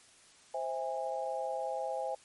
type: chord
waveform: sine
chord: C augmented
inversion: none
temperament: just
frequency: 523.3 / 654.1 / 817.6 Hz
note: C5 / E5 / G#5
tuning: 0 / -14 / -27 cents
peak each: -37 / -38 / -37 dBFS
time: 0.54-2.15 s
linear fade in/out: 5 ms
effects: white hiss -60 dBFS RMS until 2.24 s + MP3 48 kbps